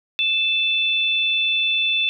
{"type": "tone pair together", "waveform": "sine", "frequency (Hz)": [2637, 3510], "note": ["E7", "A7"], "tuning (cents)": [0, -5], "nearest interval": "perfect fourth", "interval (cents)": 495, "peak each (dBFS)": -20, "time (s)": [0.19, 2.09], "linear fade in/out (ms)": 0, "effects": []}